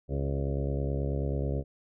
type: harmonic tone with a mistuned harmonic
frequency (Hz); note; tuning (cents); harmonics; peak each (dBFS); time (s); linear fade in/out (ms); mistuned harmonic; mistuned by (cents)
69.3; C#2; 0; 1 / 2 / 3 / 4 / 5 / 6 / 7 / 8 / 9 / 10; -31 / -32 / -41 / -39 / -43 / -39 / -41 / -40 / -46 / -51; 0.08-1.64; 50; 6; -35
effects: none